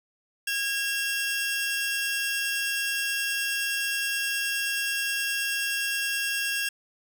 sawtooth tone pair together, 1638.7 / 2728 Hz, G#6 / F7, -24 / -41 cents, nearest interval major sixth, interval 883 cents, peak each -25 / -26 dBFS, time 0.47-6.69 s, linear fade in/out 5 ms, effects none

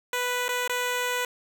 10% pulse tone with dropouts, 493.9 Hz, B4, in tune, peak -17 dBFS, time 0.13-1.25 s, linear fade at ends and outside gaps 2 ms, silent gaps 0.482-0.49 / 0.677-0.695 s, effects none

